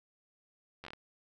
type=slowing click train; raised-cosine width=0.3 ms; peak=-29 dBFS; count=6; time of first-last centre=0.84-0.934 s; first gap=11 ms; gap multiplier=1.27; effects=none

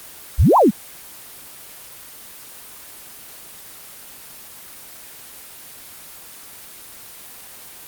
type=exponential two-way sweep; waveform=sine; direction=up then down; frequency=46.25 to 1099 to 172 Hz; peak=-9 dBFS; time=0.38-0.71 s; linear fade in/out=20 ms; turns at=0.57 s; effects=white hiss -39 dBFS RMS until 7.87 s + Opus 24 kbps

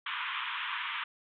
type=band-pass noise; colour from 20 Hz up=pink; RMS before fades=-36 dBFS; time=0.06-1.04 s; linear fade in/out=5 ms; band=950 to 3500 Hz; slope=96 dB/octave; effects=none

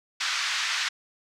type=band-pass noise; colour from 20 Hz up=pink; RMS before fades=-28 dBFS; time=0.2-0.89 s; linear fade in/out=10 ms; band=1300 to 6000 Hz; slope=24 dB/octave; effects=none

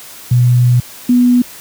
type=tone pair in turn; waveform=sine; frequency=122.9 / 245.8 Hz; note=B2 / B3; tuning=-8 / -8 cents; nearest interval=octave; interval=1200 cents; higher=second; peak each=-6 dBFS; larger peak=neither; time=0.31-0.8 / 1.09-1.42 s; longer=first; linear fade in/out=5 ms; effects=white hiss -34 dBFS RMS until 1.6 s + high-pass 60 Hz 12 dB/octave

